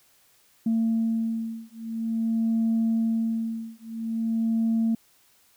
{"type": "beating tone pair", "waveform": "sine", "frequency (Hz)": [225.8, 226.28], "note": ["A3", "A3"], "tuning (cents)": [45, 49], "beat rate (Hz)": 0.48, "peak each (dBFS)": -25, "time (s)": [0.66, 4.95], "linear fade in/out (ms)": 5, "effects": ["tanh soft clip ceiling -17 dBFS", "white hiss -61 dBFS RMS until 5.56 s"]}